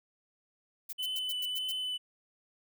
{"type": "noise bursts", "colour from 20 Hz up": "violet", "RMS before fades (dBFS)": -39, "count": 7, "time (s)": [0.89, 1.723], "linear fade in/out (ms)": 10, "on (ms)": 41, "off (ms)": 91}
{"type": "tone with vibrato", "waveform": "triangle", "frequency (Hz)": 3008, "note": "F#7", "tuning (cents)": 28, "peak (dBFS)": -31, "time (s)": [0.98, 1.98], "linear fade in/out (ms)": 20, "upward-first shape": "sine", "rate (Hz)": 1.7, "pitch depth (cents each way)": 14}
{"effects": []}